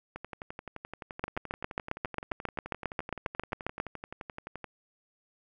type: two click trains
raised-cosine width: 0.5 ms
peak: -24 / -15 dBFS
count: 53 / 20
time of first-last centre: 0.16-4.643 / 1.24-3.801 s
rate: 11.6 / 7.42 Hz
effects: none